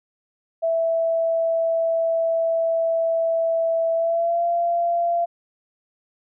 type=tone with pitch glide; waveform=sine; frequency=659.3 to 686.5 Hz; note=E5 to F5; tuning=0 to -30 cents; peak=-18 dBFS; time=0.62-5.26 s; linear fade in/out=20 ms; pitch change=+70 cents; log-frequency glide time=3.94-4.44 s; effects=none